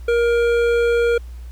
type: tone with hard clipping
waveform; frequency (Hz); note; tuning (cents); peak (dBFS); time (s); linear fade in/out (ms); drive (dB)
triangle; 471; A#4; +18; -16; 0.08-1.18; 5; 15
effects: added 60 Hz sine -31 dBFS peak until 1.51 s + pink hiss -53 dBFS RMS until 1.51 s